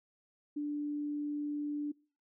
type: tone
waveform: sine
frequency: 293.7 Hz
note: D4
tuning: in tune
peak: -33 dBFS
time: 0.56-1.92 s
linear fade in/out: 10 ms
effects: noise-tail reverb RT60 0.4 s tail -24 dB re dry